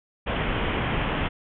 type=low-pass noise; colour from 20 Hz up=pink; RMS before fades=-26 dBFS; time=0.26-1.29 s; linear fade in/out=20 ms; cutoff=3300 Hz; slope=96 dB/octave; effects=none